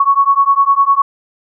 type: beating tone pair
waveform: sine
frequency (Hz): 1106 / 1115.9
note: C#6 / C#6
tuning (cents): -4 / +11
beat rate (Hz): 9.9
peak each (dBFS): -11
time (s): 0-1.02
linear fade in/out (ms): 5
effects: none